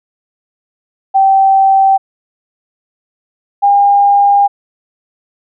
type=tone pair in turn; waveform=sine; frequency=776 / 806 Hz; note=G5 / G5; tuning=-18 / +48 cents; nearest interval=minor second; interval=66 cents; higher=second; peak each=-5 dBFS; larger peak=neither; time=1.14-1.98 / 3.62-4.48 s; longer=second; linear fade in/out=20 ms; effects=none